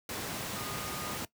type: tone in noise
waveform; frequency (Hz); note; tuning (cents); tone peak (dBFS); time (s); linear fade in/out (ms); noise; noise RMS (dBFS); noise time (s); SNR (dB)
sine; 1228; D#6; -23; -44; 0.56-1.17; 2; pink; -37; 0.09-1.25; -10
effects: noise-tail reverb RT60 0.1 s tail -18 dB re dry + high-pass 100 Hz 12 dB/octave